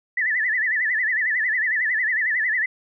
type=tone with vibrato; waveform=sine; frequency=1864.7 Hz; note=A#6; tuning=in tune; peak=-19 dBFS; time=0.17-2.66 s; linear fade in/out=5 ms; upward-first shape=sine; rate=11 Hz; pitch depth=150 cents each way; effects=none